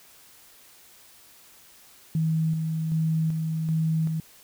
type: tone with tremolo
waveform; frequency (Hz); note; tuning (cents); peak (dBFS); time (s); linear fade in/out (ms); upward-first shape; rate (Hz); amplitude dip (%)
sine; 160; D#3; +49; -21; 2.15-4.2; 2; square; 1.3; 35
effects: white hiss -53 dBFS RMS until 4.43 s